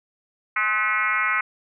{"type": "tone with frequency modulation", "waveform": "sine", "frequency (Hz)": 1724, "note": "A6", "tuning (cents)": -36, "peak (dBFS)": -19, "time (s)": [0.56, 1.41], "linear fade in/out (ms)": 5, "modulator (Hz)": 223, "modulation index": 2.7, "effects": []}